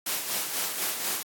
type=noise with tremolo; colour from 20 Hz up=white; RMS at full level=-28 dBFS; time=0.06-1.23 s; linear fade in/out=5 ms; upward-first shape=sine; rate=4.1 Hz; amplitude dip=50%; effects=high-pass 200 Hz 12 dB/octave + AAC 64 kbps